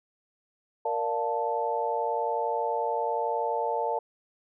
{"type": "chord", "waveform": "sine", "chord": "Bb major seventh", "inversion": "none", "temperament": "equal", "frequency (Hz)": [466.2, 587.3, 698.5, 880], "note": ["Bb4", "D5", "F5", "A5"], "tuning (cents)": [0, 0, 0, 0], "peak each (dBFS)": [-31, -33, -33, -29], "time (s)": [0.85, 3.99], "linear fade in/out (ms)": 5, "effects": []}